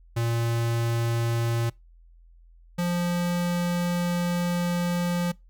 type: tone pair in turn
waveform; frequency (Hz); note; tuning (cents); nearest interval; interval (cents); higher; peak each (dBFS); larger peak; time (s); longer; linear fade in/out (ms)
square; 116.54 / 174.95; A#2 / F3; 0 / +3; perfect fifth; 703; second; -24; neither; 0.16-1.7 / 2.78-5.32; second; 10
effects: noise-tail reverb RT60 0.2 s tail -23 dB re dry + added 42 Hz sine -50 dBFS peak until 5.49 s